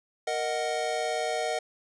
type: chord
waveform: square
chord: D# minor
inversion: second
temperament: equal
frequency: 466.2 / 622.3 / 740 Hz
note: A#4 / D#5 / F#5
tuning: 0 / 0 / 0 cents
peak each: -34 / -32 / -32 dBFS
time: 0.27-1.59 s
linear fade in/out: 5 ms
effects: resampled to 22050 Hz